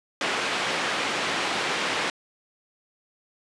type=band-pass noise; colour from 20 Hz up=white; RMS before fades=-27 dBFS; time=0.21-2.1 s; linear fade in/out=2 ms; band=210 to 2700 Hz; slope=12 dB/octave; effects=resampled to 22050 Hz